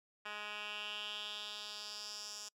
10% pulse tone with band-pass filter sweep, 209 Hz, G#3, 11 cents sharp, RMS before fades -45 dBFS, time 0.25-2.49 s, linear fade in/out 10 ms, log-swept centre 2100 to 6200 Hz, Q 3.4, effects noise-tail reverb RT60 0.1 s tail -26 dB re dry

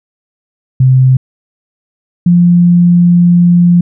sine tone pair in turn, 130 / 174.58 Hz, C3 / F3, -11 / 0 cents, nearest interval perfect fourth, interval 511 cents, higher second, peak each -3 dBFS, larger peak neither, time 0.8-1.17 / 2.26-3.81 s, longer second, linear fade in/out 5 ms, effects none

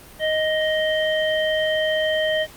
harmonic tone, 624 Hz, D#5, 5 cents sharp, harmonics 1 / 3 / 5, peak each -20 / -25 / -27 dBFS, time 0.19-2.47 s, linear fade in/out 50 ms, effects pink hiss -44 dBFS RMS until 2.56 s + Opus 32 kbps

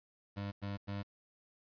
25% pulse tone bursts, 100.4 Hz, G2, 42 cents sharp, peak -34 dBFS, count 3, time 0.36-1.032 s, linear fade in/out 20 ms, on 160 ms, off 96 ms, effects resampled to 11025 Hz + 11-bit

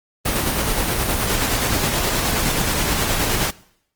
pink noise with tremolo, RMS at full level -19 dBFS, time 0.25-3.51 s, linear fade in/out 10 ms, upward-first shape square, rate 9.5 Hz, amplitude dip 25%, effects noise-tail reverb RT60 0.7 s tail -21 dB re dry + Opus 24 kbps

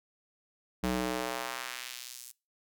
square tone with high-pass filter sweep, 62.1 Hz, B1, 10 cents sharp, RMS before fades -36 dBFS, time 0.83-2.32 s, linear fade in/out 10 ms, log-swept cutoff 150 to 8700 Hz, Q 0.92, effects noise-tail reverb RT60 0.3 s tail -23 dB re dry

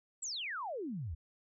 sine exponential sweep, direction down, 8070 to 69.3 Hz, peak -37 dBFS, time 0.22-1.15 s, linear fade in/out 10 ms, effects none

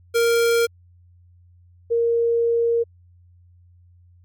square / sine tone pair in turn, 466.2 / 466.2 Hz, A#4 / A#4, 0 / 0 cents, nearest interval unison, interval 0 cents, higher neither, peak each -16 dBFS, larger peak neither, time 0.14-0.67 / 1.9-2.84 s, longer second, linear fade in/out 20 ms, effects added 88 Hz sine -49 dBFS peak until 4.24 s + MP3 96 kbps

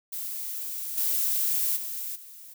violet noise with level steps, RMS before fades -34 / -26 / -34 / -46 dBFS, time 0.12-2.54 s, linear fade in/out 10 ms, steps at 0.97 / 1.76 / 2.15 s, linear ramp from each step 10 ms, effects none

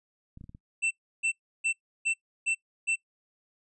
clicks, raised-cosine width 5 ms, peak -34 dBFS, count 5, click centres 0.374 / 0.411 / 0.441 / 0.494 / 0.549 s
square tone bursts, 2681 Hz, E7, 29 cents sharp, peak -25 dBFS, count 6, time 0.82-2.96 s, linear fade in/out 20 ms, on 90 ms, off 320 ms
effects noise-tail reverb RT60 0.1 s tail -24 dB re dry + resampled to 24000 Hz

